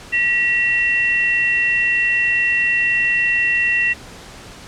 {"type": "tone pair together", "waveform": "sine", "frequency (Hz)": [1929.6, 2721], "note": ["B6", "F7"], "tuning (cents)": [-41, -46], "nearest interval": "tritone", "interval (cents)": 595, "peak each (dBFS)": -17, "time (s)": [0.12, 3.94], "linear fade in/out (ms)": 20, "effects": ["pink hiss -38 dBFS RMS until 4.67 s", "low-pass 8000 Hz 12 dB/octave"]}